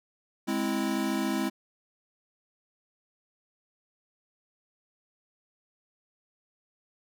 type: chord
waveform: square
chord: Ab augmented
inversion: none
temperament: equal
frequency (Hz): 207.7 / 261.6 / 329.6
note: Ab3 / C4 / E4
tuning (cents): 0 / 0 / 0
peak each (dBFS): -32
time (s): 0.47-1.5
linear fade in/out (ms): 20
effects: none